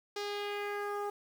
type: tone with low-pass filter sweep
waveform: sawtooth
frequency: 409.7 Hz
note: G#4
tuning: 24 cents flat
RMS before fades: -37 dBFS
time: 0.16-1.1 s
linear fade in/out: 5 ms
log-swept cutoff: 5300 to 1000 Hz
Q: 2.1
effects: 9-bit